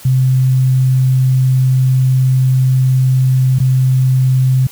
sine tone with dropouts, 129.9 Hz, C3, 12 cents flat, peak -8 dBFS, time 0.05-4.67 s, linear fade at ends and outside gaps 5 ms, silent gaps 3.587-3.601 s, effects white hiss -37 dBFS RMS until 4.71 s

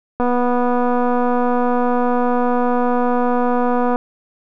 click train, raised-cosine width 1 ms, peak -6 dBFS, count 922, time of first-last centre 0.2-3.959 s, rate 245 Hz, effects none

